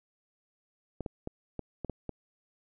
clicks, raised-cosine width 2 ms, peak -22 dBFS, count 7, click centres 1.007 / 1.062 / 1.274 / 1.593 / 1.847 / 1.897 / 2.093 s, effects none

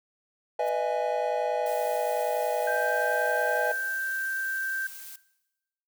triangle chord, E major seventh, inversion second, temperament equal with one note detuned, 493.9 / 608.7 / 659.3 / 830.6 Hz, B4 / D#5 / E5 / G#5, 0 / -38 / 0 / 0 cents, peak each -28 dBFS, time 0.59-3.72 s, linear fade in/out 5 ms
violet noise with exponential growth, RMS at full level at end -41 dBFS, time 0.6-0.69 s, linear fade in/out 1 ms, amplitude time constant 18 ms
blue noise, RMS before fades -43 dBFS, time 1.66-5.16 s, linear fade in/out 2 ms
sine tone, 1568 Hz, G6, in tune, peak -28 dBFS, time 2.67-4.87 s, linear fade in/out 5 ms
effects noise-tail reverb RT60 1.0 s tail -18 dB re dry

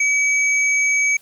sine tone pair together, 2282 / 6454 Hz, C#7 / G8, +50 / +50 cents, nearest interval octave + tritone, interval 1800 cents, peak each -15 / -24 dBFS, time 0-1.17 s, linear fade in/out 5 ms, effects white hiss -52 dBFS RMS until 1.21 s

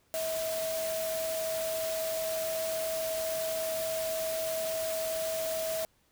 sine tone in noise, 645 Hz, E5, 38 cents flat, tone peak -31 dBFS, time 0.14-5.85 s, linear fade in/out 0 ms, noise white, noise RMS -38 dBFS, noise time 0.14-5.85 s, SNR +4 dB, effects pink hiss -69 dBFS RMS until 6.11 s

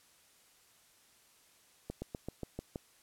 slowing click train, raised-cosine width 2 ms, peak -25 dBFS, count 7, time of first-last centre 1.9-2.758 s, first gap 120 ms, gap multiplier 1.07, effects white hiss -65 dBFS RMS until 3.02 s + low-pass 12000 Hz 12 dB/octave

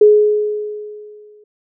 sine tone with exponential decay, 420.7 Hz, G#4, 22 cents sharp, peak -3 dBFS, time 0.01-1.44 s, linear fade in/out 5 ms, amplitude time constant 310 ms, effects none

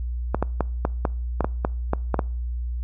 clicks, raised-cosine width 1 ms, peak -7 dBFS, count 11, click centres 0.346 / 0.426 / 0.607 / 0.851 / 1.052 / 1.407 / 1.445 / 1.649 / 1.934 / 2.143 / 2.192 s, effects noise-tail reverb RT60 0.5 s tail -25 dB re dry + added 60 Hz sine -25 dBFS peak until 2.83 s

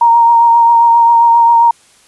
sine tone with vibrato, 932.3 Hz, A#5, in tune, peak -4 dBFS, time 0.01-1.71 s, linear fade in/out 5 ms, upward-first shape triangle, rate 7.5 Hz, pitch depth 23 cents each way, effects white hiss -47 dBFS RMS until 2.07 s + resampled to 24000 Hz

